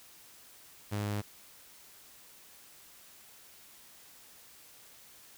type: tone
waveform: sawtooth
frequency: 103.5 Hz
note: G#2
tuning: 5 cents flat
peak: -28 dBFS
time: 0.91-1.22 s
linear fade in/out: 20 ms
effects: white hiss -56 dBFS RMS until 5.37 s